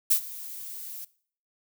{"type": "noise with ADSR envelope", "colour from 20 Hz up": "violet", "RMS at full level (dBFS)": -19, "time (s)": [0.1, 1.05], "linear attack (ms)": 13, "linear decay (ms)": 86, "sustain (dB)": -20, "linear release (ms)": 8, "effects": ["noise-tail reverb RT60 0.5 s tail -20 dB re dry"]}